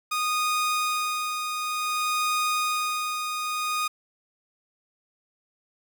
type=tone with tremolo; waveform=sawtooth; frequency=1236 Hz; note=D#6; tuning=12 cents flat; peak=-19 dBFS; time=0.11-3.88 s; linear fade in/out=10 ms; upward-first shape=sine; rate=0.55 Hz; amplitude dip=45%; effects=8-bit